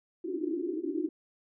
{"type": "band-pass noise", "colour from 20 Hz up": "white", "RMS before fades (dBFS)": -33, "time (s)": [0.24, 1.09], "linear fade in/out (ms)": 5, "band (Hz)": [290, 370], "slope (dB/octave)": 96, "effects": []}